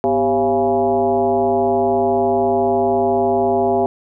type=tone with frequency modulation; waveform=sine; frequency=540 Hz; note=C#5; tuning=45 cents flat; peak=-13 dBFS; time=0.04-3.86 s; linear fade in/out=0 ms; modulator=146 Hz; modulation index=1.9; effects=none